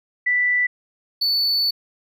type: tone pair in turn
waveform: sine / triangle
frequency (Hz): 1975.5 / 4476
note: B6 / C#8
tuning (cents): 0 / +16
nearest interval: octave + major second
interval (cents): 1416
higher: second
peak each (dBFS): -16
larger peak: neither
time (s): 0.26-0.67 / 1.21-1.71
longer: second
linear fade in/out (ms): 10
effects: none